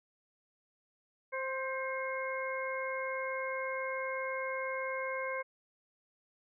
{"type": "harmonic tone with a mistuned harmonic", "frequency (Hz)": 526, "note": "C5", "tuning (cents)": 9, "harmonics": [1, 2, 3, 4], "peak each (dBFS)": [-37, -40, -42, -40], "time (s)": [1.32, 5.43], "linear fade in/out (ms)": 20, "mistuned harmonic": 4, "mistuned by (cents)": 37, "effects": []}